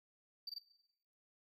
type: tone bursts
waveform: triangle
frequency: 4638 Hz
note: D8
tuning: 22 cents flat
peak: -39 dBFS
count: 3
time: 0.47-0.585 s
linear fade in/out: 5 ms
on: 25 ms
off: 20 ms
effects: noise-tail reverb RT60 0.8 s tail -17 dB re dry + tanh soft clip ceiling -37 dBFS